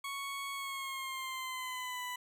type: tone with pitch glide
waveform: 20% pulse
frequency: 1108.7 to 993.5 Hz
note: C#6 to B5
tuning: 0 to +10 cents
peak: -33 dBFS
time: 0.04-2.16 s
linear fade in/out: 5 ms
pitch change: -190 cents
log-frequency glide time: 0.54-2.02 s
effects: none